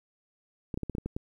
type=clicks; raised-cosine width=3 ms; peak=-20 dBFS; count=8; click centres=0.742 / 0.775 / 0.833 / 0.897 / 0.951 / 0.983 / 1.06 / 1.165 s; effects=10-bit